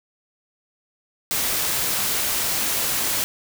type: noise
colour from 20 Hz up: white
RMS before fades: -23 dBFS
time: 1.31-3.24 s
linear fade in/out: 0 ms
effects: none